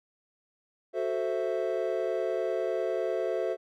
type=chord; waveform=triangle; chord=F# half-diminished seventh; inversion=none; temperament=equal; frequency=370 / 440 / 523.3 / 659.3 Hz; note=F#4 / A4 / C5 / E5; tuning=0 / 0 / 0 / 0 cents; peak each=-31 dBFS; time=0.93-3.57 s; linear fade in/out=50 ms; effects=none